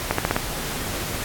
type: accelerating click train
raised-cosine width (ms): 0.5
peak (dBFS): -4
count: 5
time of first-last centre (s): 0.11-0.364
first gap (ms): 74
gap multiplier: 0.9
effects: pink hiss -29 dBFS RMS until 1.24 s + AAC 64 kbps